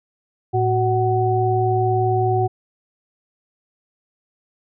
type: tone cluster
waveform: sine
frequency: 111.9 / 371.9 / 747 Hz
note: A2 / F#4 / F#5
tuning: +30 / +9 / +16 cents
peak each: -20 dBFS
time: 0.53-2.48 s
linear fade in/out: 20 ms
effects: none

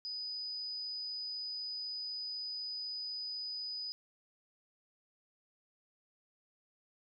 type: tone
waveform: sine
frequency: 4978 Hz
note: D#8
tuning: in tune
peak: -38 dBFS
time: 0.05-3.92 s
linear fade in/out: 0 ms
effects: none

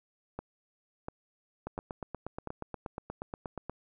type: two click trains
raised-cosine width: 1 ms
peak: -23 / -23 dBFS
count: 18 / 4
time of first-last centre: 1.67-3.696 / 0.39-2.473 s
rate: 8.39 / 1.44 Hz
effects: none

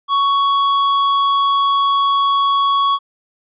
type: tone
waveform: square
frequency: 1115 Hz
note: C#6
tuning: 10 cents sharp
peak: -13 dBFS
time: 0.08-2.99 s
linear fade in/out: 50 ms
effects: resampled to 8000 Hz

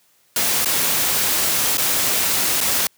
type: noise with dropouts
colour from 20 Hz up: white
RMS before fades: -19 dBFS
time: 0.36-2.87 s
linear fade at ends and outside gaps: 2 ms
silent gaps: 0.647-0.657 / 1.772-1.78 / 2.606-2.611 s
effects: white hiss -59 dBFS RMS until 2.97 s + high-pass 80 Hz 12 dB/octave

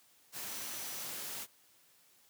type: tone in noise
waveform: sine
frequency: 5920 Hz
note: F#8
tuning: in tune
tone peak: -51 dBFS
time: 0.46-1.08 s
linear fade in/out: 50 ms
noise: white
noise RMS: -42 dBFS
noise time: 0.32-1.47 s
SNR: -12 dB
effects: white hiss -66 dBFS RMS until 2.29 s + high-pass 100 Hz 12 dB/octave

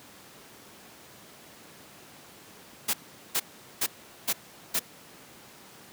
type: noise bursts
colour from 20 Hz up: white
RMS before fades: -26 dBFS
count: 5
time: 2.88-4.795 s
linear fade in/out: 10 ms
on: 55 ms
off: 410 ms
effects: pink hiss -50 dBFS RMS until 5.92 s + high-pass 150 Hz 12 dB/octave

